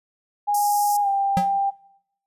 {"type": "tone with pitch glide", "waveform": "sine", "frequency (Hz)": [823, 791.8], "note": ["G#5", "G5"], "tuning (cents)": [-16, 17], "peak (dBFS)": -18, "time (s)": [0.47, 1.71], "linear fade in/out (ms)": 20, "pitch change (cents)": -67, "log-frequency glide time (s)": [1.01, 1.08]}
{"type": "high-pass noise", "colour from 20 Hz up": "white", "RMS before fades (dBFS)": -29, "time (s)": [0.54, 0.97], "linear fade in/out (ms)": 5, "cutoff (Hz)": 4900, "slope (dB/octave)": 96}
{"type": "tone with exponential decay", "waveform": "square", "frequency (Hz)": 182.1, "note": "F#3", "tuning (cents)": -27, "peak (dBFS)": -17, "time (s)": [1.37, 1.53], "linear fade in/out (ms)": 0, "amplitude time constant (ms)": 34}
{"effects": ["noise-tail reverb RT60 0.8 s tail -22 dB re dry", "resampled to 32000 Hz"]}